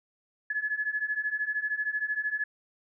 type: beating tone pair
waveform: sine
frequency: 1700 / 1713 Hz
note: G#6 / A6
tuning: +40 / -47 cents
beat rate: 13 Hz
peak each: -32 / -30 dBFS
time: 0.5-2.44 s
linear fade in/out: 5 ms
effects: none